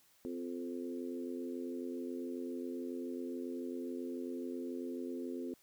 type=harmonic tone with a mistuned harmonic; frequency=87.31 Hz; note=F2; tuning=in tune; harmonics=3 / 4 / 5 / 6; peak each=-41 / -43 / -46 / -53 dBFS; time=0.25-5.54 s; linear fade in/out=0 ms; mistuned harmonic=3; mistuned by=-25 cents; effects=white hiss -68 dBFS RMS until 5.62 s